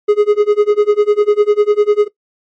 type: tone with tremolo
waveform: triangle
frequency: 417.2 Hz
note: G#4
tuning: 8 cents sharp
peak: -3 dBFS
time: 0.08-2.08 s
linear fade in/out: 10 ms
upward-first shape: sine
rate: 10 Hz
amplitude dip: 95%
effects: noise-tail reverb RT60 0.1 s tail -18 dB re dry + MP3 32 kbps